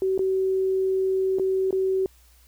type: tone with dropouts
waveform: sine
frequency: 380 Hz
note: F#4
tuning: 46 cents sharp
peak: -20 dBFS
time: 0.02-2.06 s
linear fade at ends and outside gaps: 1 ms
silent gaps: 0.178-0.192 / 1.386-1.396 / 1.708-1.727 s
effects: added 60 Hz sine -54 dBFS peak until 2.47 s + white hiss -59 dBFS RMS until 2.47 s

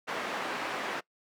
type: band-pass noise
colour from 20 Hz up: white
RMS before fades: -35 dBFS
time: 0.07-1.01 s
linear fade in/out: 20 ms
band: 280 to 1700 Hz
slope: 12 dB/octave
effects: noise-tail reverb RT60 0.1 s tail -22 dB re dry

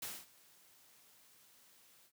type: noise with ADSR envelope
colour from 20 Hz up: white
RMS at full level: -42 dBFS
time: 0.02-2.12 s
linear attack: 5 ms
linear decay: 230 ms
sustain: -23 dB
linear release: 69 ms
effects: high-pass 80 Hz 12 dB/octave

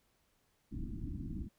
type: low-pass noise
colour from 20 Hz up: pink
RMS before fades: -41 dBFS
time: 0.71-1.49 s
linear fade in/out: 20 ms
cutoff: 330 Hz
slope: 96 dB/octave
effects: pink hiss -75 dBFS RMS until 1.58 s

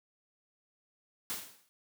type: noise with exponential decay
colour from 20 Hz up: white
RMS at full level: -34 dBFS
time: 1.3-1.69 s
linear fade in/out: 0 ms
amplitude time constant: 83 ms
effects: high-pass 100 Hz 12 dB/octave

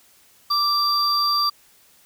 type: tone pair together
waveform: triangle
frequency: 1174.7 / 4718 Hz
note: D6 / D8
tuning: 0 / +7 cents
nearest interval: 2 octaves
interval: 2407 cents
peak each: -19 dBFS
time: 0.5-1.5 s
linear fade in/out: 10 ms
effects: white hiss -55 dBFS RMS until 2.05 s

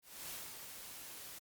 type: noise with ADSR envelope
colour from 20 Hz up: white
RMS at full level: -45 dBFS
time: 0.02-1.39 s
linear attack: 270 ms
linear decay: 240 ms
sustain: -5 dB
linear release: 10 ms
effects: Opus 48 kbps

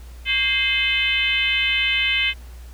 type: tone with frequency modulation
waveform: sine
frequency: 2572 Hz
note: E7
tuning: 43 cents flat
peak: -17 dBFS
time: 0.25-2.34 s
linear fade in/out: 50 ms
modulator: 483 Hz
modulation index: 1.5
effects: added 60 Hz sine -36 dBFS peak until 2.73 s + pink hiss -50 dBFS RMS until 2.73 s

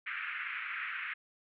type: band-pass noise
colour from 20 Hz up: white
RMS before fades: -39 dBFS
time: 0.06-1.14 s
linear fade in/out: 10 ms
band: 1300 to 2500 Hz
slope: 48 dB/octave
effects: none

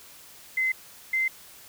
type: tone pair in turn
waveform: sine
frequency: 2055 / 2075 Hz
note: C7 / C7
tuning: -32 / -15 cents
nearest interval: unison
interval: 17 cents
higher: second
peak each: -22 dBFS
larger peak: neither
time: 0.57-0.72 / 1.13-1.28 s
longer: neither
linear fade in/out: 5 ms
effects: white hiss -49 dBFS RMS until 1.68 s

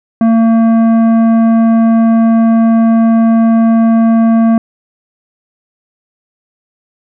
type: tone with tanh clipping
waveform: triangle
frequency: 226.9 Hz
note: A#3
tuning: 47 cents flat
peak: -7 dBFS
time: 0.21-4.58 s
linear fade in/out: 2 ms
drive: 15 dB
effects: none

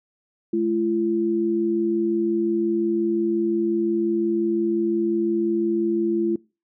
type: tone pair together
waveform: sine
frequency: 214.2 / 339.9 Hz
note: A3 / F4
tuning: -46 / -47 cents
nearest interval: minor sixth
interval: 799 cents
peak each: -25 / -20 dBFS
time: 0.53-6.36 s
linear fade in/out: 5 ms
effects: noise-tail reverb RT60 0.3 s tail -23 dB re dry

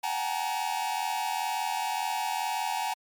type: tone cluster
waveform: 45% pulse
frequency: 730 / 769 / 854 / 936 Hz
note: F#5 / G5 / G#5 / A#5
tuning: -24 / -33 / +48 / +7 cents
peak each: -40 / -34 / -32 / -33 dBFS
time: 0.03-2.94 s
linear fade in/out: 10 ms
effects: MP3 96 kbps

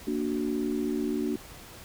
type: chord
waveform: sine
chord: Bb augmented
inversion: none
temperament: equal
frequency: 233.1 / 293.7 / 370 Hz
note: Bb3 / D4 / F#4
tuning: 0 / 0 / 0 cents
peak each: -31 / -30 / -32 dBFS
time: 0.07-1.36 s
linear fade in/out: 5 ms
effects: pink hiss -47 dBFS RMS until 1.84 s

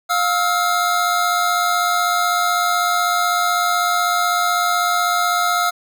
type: tone cluster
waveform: square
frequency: 707 / 1296 / 1392 Hz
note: F5 / E6 / F6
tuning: +21 / -30 / -6 cents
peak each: -21 / -20 / -22 dBFS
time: 0.09-5.71 s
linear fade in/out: 20 ms
effects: none

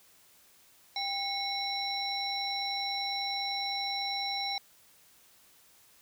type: harmonic tone with a mistuned harmonic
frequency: 791 Hz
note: G5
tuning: 15 cents sharp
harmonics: 1 / 3 / 5 / 7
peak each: -36 / -39 / -34 / -39 dBFS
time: 0.96-4.58 s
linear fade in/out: 2 ms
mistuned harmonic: 3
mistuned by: -140 cents
effects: white hiss -61 dBFS RMS until 6.01 s

